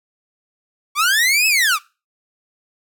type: linear two-way sweep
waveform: sawtooth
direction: up then down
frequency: 1108.7 to 2626 to 1108.7 Hz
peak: -10 dBFS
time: 0.95-1.79 s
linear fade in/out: 50 ms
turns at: 1.47 s
effects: noise-tail reverb RT60 0.3 s tail -22 dB re dry